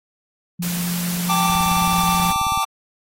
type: tone with pitch glide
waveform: sine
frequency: 174.61 to 175.72 Hz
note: F3 to F3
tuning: 0 to +11 cents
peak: -22 dBFS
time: 0.59-2.31 s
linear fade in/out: 10 ms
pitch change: +11 cents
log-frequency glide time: 1-1.09 s
type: noise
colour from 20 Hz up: white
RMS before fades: -28 dBFS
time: 0.62-2.32 s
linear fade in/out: 5 ms
type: chord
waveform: square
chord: G suspended second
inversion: none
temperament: equal with one note detuned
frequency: 784 / 891.3 / 1174.7 Hz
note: G5 / A5 / D6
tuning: 0 / +22 / 0 cents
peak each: -26 / -25 / -21 dBFS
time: 1.29-2.65 s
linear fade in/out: 10 ms
type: click train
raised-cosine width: 5 ms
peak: -19 dBFS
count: 21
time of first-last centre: 1.5-2.575 s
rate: 18.6 Hz
effects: AAC 48 kbps